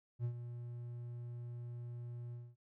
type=tone with ADSR envelope; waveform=triangle; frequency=120 Hz; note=B2; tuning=49 cents flat; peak=-31 dBFS; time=0.19-2.56 s; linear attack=55 ms; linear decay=82 ms; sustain=-10 dB; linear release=230 ms; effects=none